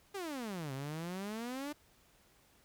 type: exponential two-way sweep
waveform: sawtooth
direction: down then up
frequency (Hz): 413.7 to 130.6 to 301.9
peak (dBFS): -35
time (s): 0.14-1.73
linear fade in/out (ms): 10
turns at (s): 0.73
effects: pink hiss -67 dBFS RMS until 2.64 s